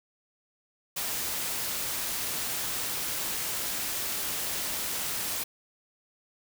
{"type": "noise", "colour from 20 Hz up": "white", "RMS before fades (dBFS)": -32, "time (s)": [0.96, 5.44], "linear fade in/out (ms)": 10, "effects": []}